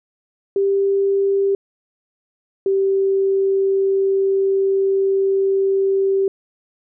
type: tone pair in turn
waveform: sine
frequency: 394.4 / 389 Hz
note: G4 / G4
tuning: +11 / -13 cents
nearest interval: unison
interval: 24 cents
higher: first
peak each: -14 dBFS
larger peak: neither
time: 0.56-1.55 / 2.66-6.28 s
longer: second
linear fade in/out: 2 ms
effects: none